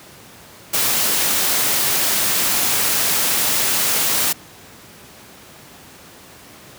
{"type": "noise", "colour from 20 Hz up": "white", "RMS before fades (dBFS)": -18, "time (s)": [0.73, 4.33], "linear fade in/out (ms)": 10, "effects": ["pink hiss -42 dBFS RMS until 6.78 s", "high-pass 100 Hz 12 dB/octave"]}